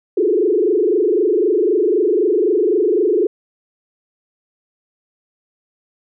sine tone with frequency modulation, 390 Hz, G4, 9 cents flat, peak -12 dBFS, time 0.17-3.27 s, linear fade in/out 5 ms, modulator 23.9 Hz, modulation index 2.4, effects none

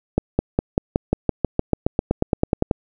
accelerating click train, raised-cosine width 2 ms, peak -3 dBFS, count 19, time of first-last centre 0.18-2.712 s, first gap 210 ms, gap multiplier 0.95, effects none

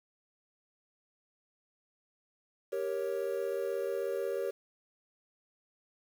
triangle chord, G diminished, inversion none, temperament equal with one note detuned, 392 / 468.3 / 554.4 Hz, G4 / Bb4 / Db5, 0 / +8 / 0 cents, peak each -34 dBFS, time 2.72-4.51 s, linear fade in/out 10 ms, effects 9-bit

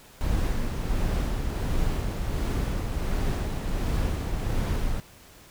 brown noise with tremolo, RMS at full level -25 dBFS, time 0.21-5 s, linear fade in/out 0 ms, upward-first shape sine, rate 1.4 Hz, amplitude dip 35%, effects pink hiss -51 dBFS RMS until 5.5 s

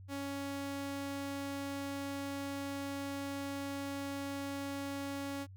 sawtooth tone, 278.7 Hz, C#4, 9 cents sharp, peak -34 dBFS, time 0.08-5.47 s, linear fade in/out 50 ms, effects added 95 Hz sine -49 dBFS peak until 5.56 s

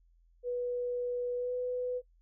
sine tone with pitch glide, 490 to 497.7 Hz, B4 to B4, -14 to +13 cents, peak -31 dBFS, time 0.43-2.02 s, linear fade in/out 50 ms, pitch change +27 cents, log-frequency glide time 1.36-1.54 s, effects noise-tail reverb RT60 0.1 s tail -22 dB re dry + added 42 Hz sine -62 dBFS peak until 2.21 s

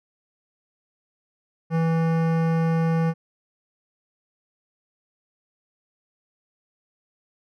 sine tone with hard clipping, 163.9 Hz, E3, 10 cents flat, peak -21 dBFS, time 1.7-3.14 s, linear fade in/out 50 ms, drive 17 dB, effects none

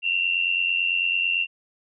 sine tone pair together, 2714 / 2803 Hz, E7 / F7, +50 / +6 cents, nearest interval minor second, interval 56 cents, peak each -22 / -25 dBFS, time 0.02-1.47 s, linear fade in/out 50 ms, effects none

